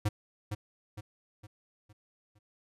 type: tone with echo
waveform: square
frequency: 104.9 Hz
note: G#2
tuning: 18 cents sharp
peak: -26 dBFS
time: 0.05-0.09 s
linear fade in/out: 10 ms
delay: 460 ms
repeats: 5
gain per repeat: -7 dB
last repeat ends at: 2.39 s
effects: resampled to 32000 Hz